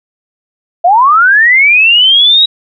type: linear sweep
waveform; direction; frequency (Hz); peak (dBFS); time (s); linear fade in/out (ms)
sine; up; 660 to 3860; -3; 0.84-2.46; 10
effects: none